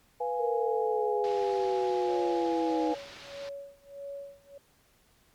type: chord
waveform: sine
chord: F diminished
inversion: second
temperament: equal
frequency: 493.9 / 698.5 / 830.6 Hz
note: Cb5 / F5 / Ab5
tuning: 0 / 0 / 0 cents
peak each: -31 / -37 / -32 dBFS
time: 0.2-2.95 s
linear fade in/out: 10 ms
type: exponential sweep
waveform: sine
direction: down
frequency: 475.6 to 311.1 Hz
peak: -28 dBFS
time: 0.39-2.94 s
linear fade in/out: 20 ms
type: low-pass noise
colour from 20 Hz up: white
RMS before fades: -48 dBFS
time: 1.24-3.49 s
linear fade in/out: 0 ms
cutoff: 4700 Hz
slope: 24 dB/octave
type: tone with tremolo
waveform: sine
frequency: 561 Hz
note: C#5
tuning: 21 cents sharp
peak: -36 dBFS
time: 2.08-4.58 s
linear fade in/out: 5 ms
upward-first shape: sine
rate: 1.6 Hz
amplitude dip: 95%
effects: pink hiss -65 dBFS RMS until 5.34 s + MP3 96 kbps

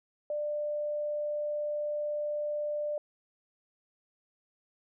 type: tone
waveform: sine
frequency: 594 Hz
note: D5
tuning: 20 cents sharp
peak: -30 dBFS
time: 0.3-2.98 s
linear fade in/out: 2 ms
effects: none

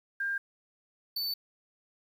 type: tone pair in turn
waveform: sine / square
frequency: 1600 / 4511 Hz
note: G6 / C#8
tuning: +35 / +29 cents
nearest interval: octave + tritone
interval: 1794 cents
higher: second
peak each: -29 / -31 dBFS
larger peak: first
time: 0.2-0.38 / 1.16-1.34 s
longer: neither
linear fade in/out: 5 ms
effects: 10-bit

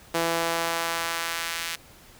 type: tone with high-pass filter sweep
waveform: sawtooth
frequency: 166.9 Hz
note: E3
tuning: 22 cents sharp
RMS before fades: -28 dBFS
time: 0.14-1.76 s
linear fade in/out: 10 ms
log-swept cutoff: 430 to 2200 Hz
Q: 0.89
effects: pink hiss -51 dBFS RMS until 2.19 s

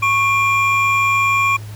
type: tone pair together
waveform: triangle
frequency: 1103.3 / 2387 Hz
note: C#6 / D7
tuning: -9 / +28 cents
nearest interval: octave + minor second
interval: 1337 cents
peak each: -14 dBFS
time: 0.02-1.57 s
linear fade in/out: 10 ms
effects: added 106 Hz sine -29 dBFS peak until 1.75 s + pink hiss -42 dBFS RMS until 1.75 s

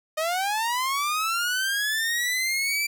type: linear sweep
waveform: sawtooth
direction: up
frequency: 611 to 2346 Hz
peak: -20 dBFS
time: 0.17-2.87 s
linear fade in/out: 10 ms
effects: none

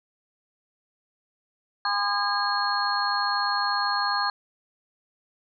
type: tone cluster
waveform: sine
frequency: 814 / 1020 / 1218 / 1628 / 4283 Hz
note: G#5 / C6 / D#6 / G#6 / C8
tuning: -35 / -44 / -37 / -35 / +40 cents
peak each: -29 dBFS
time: 1.85-4.3 s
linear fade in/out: 2 ms
effects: none

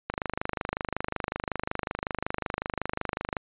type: click train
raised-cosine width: 0.5 ms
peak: -13 dBFS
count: 84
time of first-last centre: 0.1-3.368 s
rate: 25.4 Hz
effects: resampled to 8000 Hz

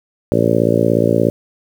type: harmonic tone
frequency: 56.9 Hz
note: A#1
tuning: 41 cents flat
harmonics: 2 / 3 / 4 / 5 / 6 / 7 / 8 / 9 / 10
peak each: -20 / -20 / -20 / -20 / -20 / -20 / -20 / -20 / -20 dBFS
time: 0.32-1.3 s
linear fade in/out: 0 ms
effects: 7-bit

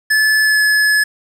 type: tone with pitch glide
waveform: square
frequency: 1730 to 1710.1 Hz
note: A6 to A6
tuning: -30 to -50 cents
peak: -11 dBFS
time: 0.1-1.04 s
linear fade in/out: 10 ms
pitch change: -20 cents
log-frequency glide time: 0.43-0.62 s
effects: low-pass 12000 Hz 12 dB/octave + 7-bit

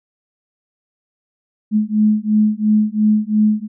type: beating tone pair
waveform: sine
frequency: 211.8 / 214.7 Hz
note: G#3 / A3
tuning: +34 / -42 cents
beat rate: 2.9 Hz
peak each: -15 dBFS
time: 1.71-3.68 s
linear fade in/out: 50 ms
effects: none

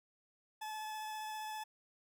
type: tone with vibrato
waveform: 40% pulse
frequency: 862 Hz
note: A5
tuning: 36 cents flat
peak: -40 dBFS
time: 0.61-1.64 s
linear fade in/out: 10 ms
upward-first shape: sine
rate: 15 Hz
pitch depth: 9 cents each way
effects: none

